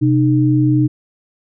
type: tone pair together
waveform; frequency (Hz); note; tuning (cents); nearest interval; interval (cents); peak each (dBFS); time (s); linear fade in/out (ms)
sine; 128.36 / 305.3; C3 / D#4; -33 / -33; octave + minor third; 1500; -13; 0.01-0.88; 20
effects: none